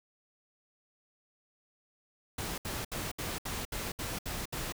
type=noise bursts; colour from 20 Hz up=pink; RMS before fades=-37 dBFS; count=9; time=2.38-4.724 s; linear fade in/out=5 ms; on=200 ms; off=68 ms; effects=none